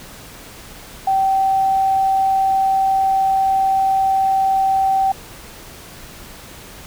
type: tone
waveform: sine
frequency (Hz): 773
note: G5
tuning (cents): -24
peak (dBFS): -13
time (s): 1.07-5.12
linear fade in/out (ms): 5
effects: pink hiss -38 dBFS RMS until 6.86 s